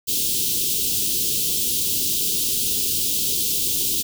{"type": "band-stop noise", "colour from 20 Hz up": "white", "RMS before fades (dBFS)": -22, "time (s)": [0.07, 4.03], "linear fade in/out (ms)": 20, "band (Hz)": [450, 2900], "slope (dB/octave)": 48, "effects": []}